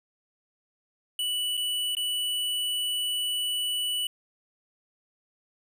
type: tone with dropouts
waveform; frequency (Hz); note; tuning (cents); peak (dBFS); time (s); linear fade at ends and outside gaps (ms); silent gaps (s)
square; 2960; F#7; 0; -27; 1.19-4.07; 2; 1.57-1.575 / 1.951-1.968
effects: none